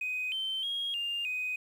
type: tone with pitch steps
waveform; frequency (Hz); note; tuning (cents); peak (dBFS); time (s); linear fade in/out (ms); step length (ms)
triangle; 2506 / 3098 / 3273 / 2805 / 2503; D#7 / G7 / G#7 / F7 / D#7; +12 / -21 / -26 / +7 / +10; -28; 0.01-1.56; 5; 310
effects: tanh soft clip ceiling -28 dBFS + 10-bit